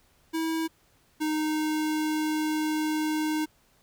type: tone pair in turn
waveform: square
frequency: 323.7 / 308.9 Hz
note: E4 / D#4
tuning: -31 / -12 cents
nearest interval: minor second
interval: 81 cents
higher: first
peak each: -27 / -26 dBFS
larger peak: second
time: 0.33-0.68 / 1.2-3.46 s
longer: second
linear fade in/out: 20 ms
effects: pink hiss -64 dBFS RMS until 3.82 s